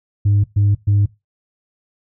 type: tone bursts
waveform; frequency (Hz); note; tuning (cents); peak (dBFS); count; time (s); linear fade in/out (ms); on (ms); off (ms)
sine; 101.8; G#2; -34; -9; 3; 0.25-1.06; 10; 190; 120
effects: noise-tail reverb RT60 0.2 s tail -19 dB re dry + tanh soft clip ceiling -9 dBFS